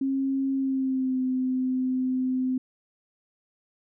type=tone with pitch glide; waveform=sine; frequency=270 to 257.1 Hz; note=C#4 to C4; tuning=-45 to -30 cents; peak=-23 dBFS; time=0.01-2.58 s; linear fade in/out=5 ms; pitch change=-85 cents; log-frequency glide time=0.54-1.21 s; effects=none